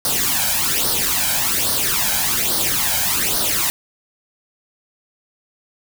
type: noise with flanger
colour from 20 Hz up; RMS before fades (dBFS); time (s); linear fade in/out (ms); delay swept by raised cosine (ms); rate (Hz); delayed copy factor
white; -19; 0.05-3.7; 0; 0.2 to 1.3; 1.2; +0.7
effects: none